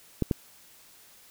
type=clicks; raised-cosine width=3 ms; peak=-11 dBFS; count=2; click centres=0.223 / 0.312 s; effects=white hiss -55 dBFS RMS until 1.3 s